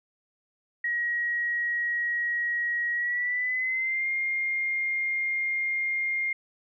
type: tone with pitch glide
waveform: sine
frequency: 1900 to 2120 Hz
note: A#6 to C7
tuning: +33 to +22 cents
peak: -25 dBFS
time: 0.84-6.33 s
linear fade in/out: 5 ms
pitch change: +189 cents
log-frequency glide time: 2.93-4.08 s
effects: none